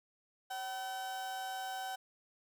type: tone with amplitude modulation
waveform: 35% pulse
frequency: 763 Hz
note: G5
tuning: 47 cents flat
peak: -35 dBFS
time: 0.5-1.96 s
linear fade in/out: 10 ms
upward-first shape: sine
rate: 223 Hz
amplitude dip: 40%
effects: none